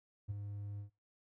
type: tone with ADSR envelope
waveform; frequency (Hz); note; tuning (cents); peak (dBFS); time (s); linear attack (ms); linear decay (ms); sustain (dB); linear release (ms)
triangle; 101.9; G#2; -32; -31; 0.28-0.9; 27; 14; -8; 110
effects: noise-tail reverb RT60 0.2 s tail -20 dB re dry + tanh soft clip ceiling -32 dBFS